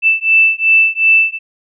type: beating tone pair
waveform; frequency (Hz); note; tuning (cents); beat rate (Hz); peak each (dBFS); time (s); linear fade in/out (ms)
sine; 2647 / 2649.7; E7 / E7; +7 / +8; 2.7; -11; 0.02-1.39; 50
effects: none